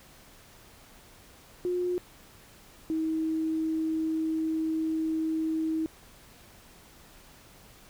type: tone pair in turn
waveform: sine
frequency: 357.9 / 318.9 Hz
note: F4 / D#4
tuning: +42 / +43 cents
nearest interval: major second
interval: 199 cents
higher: first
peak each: -26 dBFS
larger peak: neither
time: 1.65-1.98 / 2.9-5.86 s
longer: second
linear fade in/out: 0 ms
effects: pink hiss -54 dBFS RMS until 7.89 s